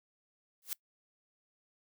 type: noise with exponential growth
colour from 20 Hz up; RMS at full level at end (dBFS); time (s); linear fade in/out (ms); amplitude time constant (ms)
blue; -32; 0.62-0.73; 1; 22
effects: noise-tail reverb RT60 0.1 s tail -23 dB re dry